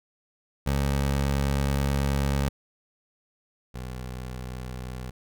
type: tone pair in turn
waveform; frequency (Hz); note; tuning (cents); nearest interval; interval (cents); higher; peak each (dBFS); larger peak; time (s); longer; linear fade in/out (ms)
20% pulse; 69.3 / 62.89; C#2 / B1; 0 / +32; major second; 168; first; -18 / -29; first; 0.66-2.49 / 3.74-5.11; first; 10
effects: none